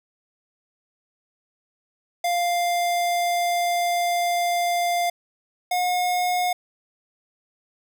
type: tone pair in turn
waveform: square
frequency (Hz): 698.5 / 720.2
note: F5 / F#5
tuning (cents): 0 / -47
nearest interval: minor second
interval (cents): 53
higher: second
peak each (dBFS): -21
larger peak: neither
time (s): 2.24-5.1 / 5.71-6.53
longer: first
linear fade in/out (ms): 5
effects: none